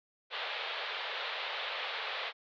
white band-pass noise, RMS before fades -38 dBFS, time 0.3-2.33 s, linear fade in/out 50 ms, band 450 to 3900 Hz, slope 48 dB/octave, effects none

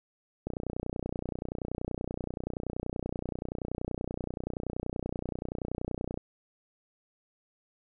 click train, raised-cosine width 2 ms, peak -20 dBFS, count 175, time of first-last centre 0.47-6.175 s, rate 30.5 Hz, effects none

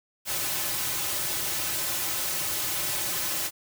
white noise with comb filter, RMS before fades -29 dBFS, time 0.25-3.51 s, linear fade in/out 50 ms, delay 4.3 ms, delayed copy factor -0.85, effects none

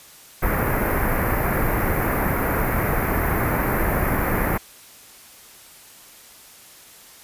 pink band-stop noise, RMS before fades -21 dBFS, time 0.42-4.58 s, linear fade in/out 10 ms, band 2200 to 12000 Hz, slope 48 dB/octave, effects white hiss -46 dBFS RMS until 7.23 s + resampled to 32000 Hz

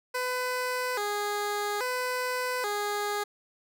15% pulse tone with vibrato, 455.3 Hz, A#4, 41 cents flat, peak -22 dBFS, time 0.14-3.24 s, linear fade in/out 10 ms, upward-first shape square, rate 0.6 Hz, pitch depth 170 cents each way, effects none

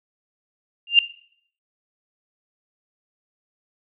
sine tone with exponential growth, 2794 Hz, F7, in tune, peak -5 dBFS, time 0.87-0.99 s, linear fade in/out 2 ms, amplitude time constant 26 ms, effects noise-tail reverb RT60 0.6 s tail -17 dB re dry

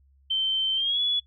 sine tone with pitch glide, 3103 to 3403 Hz, G7 to G#7, -18 to +41 cents, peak -22 dBFS, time 0.3-1.2 s, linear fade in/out 10 ms, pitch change +159 cents, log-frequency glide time 0.75-1 s, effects noise-tail reverb RT60 0.1 s tail -21 dB re dry + added 68 Hz sine -57 dBFS peak until 1.26 s

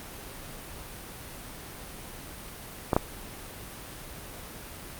clicks, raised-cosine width 1 ms, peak -8 / -6 dBFS, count 2, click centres 2.932 / 2.965 s, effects pink hiss -42 dBFS RMS until 4.99 s + Opus 32 kbps

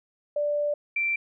sine tone pair in turn, 587.3 / 2349 Hz, D5 / D7, 0 / 0 cents, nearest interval 2 octaves, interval 2400 cents, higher second, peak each -23 dBFS, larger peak neither, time 0.36-0.74 / 0.96-1.16 s, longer first, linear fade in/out 5 ms, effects none

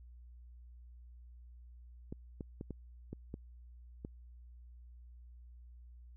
clicks, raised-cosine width 3 ms, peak -29 dBFS, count 7, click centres 2.125 / 2.408 / 2.611 / 2.707 / 3.13 / 3.341 / 4.049 s, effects added 60 Hz sine -52 dBFS peak until 6.16 s

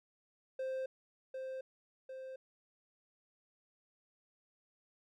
triangle tone with echo, 524 Hz, C5, 2 cents sharp, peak -34 dBFS, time 0.59-0.86 s, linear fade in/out 5 ms, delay 750 ms, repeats 2, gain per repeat -4 dB, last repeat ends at 2.36 s, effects none

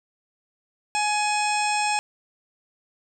harmonic tone with a mistuned harmonic, 839 Hz, G#5, 17 cents sharp, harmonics 1 / 2 / 3 / 4 / 5 / 6 / 8 / 9 / 10, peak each -23 / -35 / -27 / -38 / -39 / -33 / -41 / -34 / -35 dBFS, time 0.95-1.99 s, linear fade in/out 0 ms, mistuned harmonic 6, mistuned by +97 cents, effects none

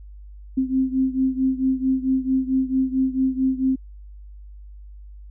sine beating tone pair, 261.1 / 265.6 Hz, C4 / C4, -3 / +26 cents, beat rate 4.5 Hz, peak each -20 / -23 dBFS, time 0.57-3.76 s, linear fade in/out 10 ms, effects added 50 Hz sine -38 dBFS peak until 5.3 s

